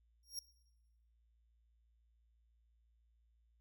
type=tone with exponential growth; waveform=sawtooth; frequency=5588 Hz; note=F8; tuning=in tune; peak=-35 dBFS; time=0.23-0.39 s; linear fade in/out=2 ms; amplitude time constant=33 ms; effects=noise-tail reverb RT60 1.0 s tail -20 dB re dry + added 57 Hz sine -70 dBFS peak until 3.6 s